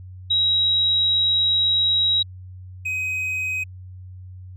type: tone pair in turn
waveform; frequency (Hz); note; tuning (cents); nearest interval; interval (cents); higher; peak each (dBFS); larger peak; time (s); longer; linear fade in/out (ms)
sine / triangle; 3842 / 2520; B7 / D#7; -48 / +21; perfect fifth; 731; first; -16 / -21; first; 0.3-2.23 / 2.85-3.64; first; 10
effects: added 92 Hz sine -36 dBFS peak until 4.56 s